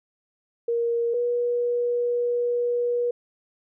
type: tone pair in turn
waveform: sine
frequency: 468.7 / 482.2 Hz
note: A#4 / B4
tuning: +9 / -41 cents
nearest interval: unison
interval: 50 cents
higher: second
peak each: -21 dBFS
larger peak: neither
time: 0.68-1.14 / 1.14-3.11 s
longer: second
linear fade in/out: 5 ms
effects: none